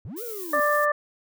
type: linear two-way sweep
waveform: triangle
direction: up then down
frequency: 76.5 to 493.9 to 259.1 Hz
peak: -32 dBFS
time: 0.05-0.6 s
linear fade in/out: 0 ms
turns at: 0.23 s
type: noise with tremolo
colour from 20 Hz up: violet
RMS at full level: -36 dBFS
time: 0.16-0.86 s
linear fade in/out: 20 ms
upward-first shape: sine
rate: 8.9 Hz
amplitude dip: 25%
type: harmonic tone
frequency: 591 Hz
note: D5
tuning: 11 cents sharp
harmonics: 1 / 2 / 3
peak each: -23 / -23 / -25 dBFS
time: 0.53-0.92 s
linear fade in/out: 5 ms
effects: none